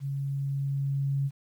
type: tone with level ramp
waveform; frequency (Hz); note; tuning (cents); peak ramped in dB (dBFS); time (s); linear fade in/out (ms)
sine; 138.59; C#3; 0; -29 to -24; 0-1.31; 50
effects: 10-bit